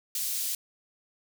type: high-pass noise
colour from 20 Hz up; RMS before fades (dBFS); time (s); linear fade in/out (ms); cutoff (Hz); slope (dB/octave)
white; -31; 0.15-0.55; 2; 4000; 12
effects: none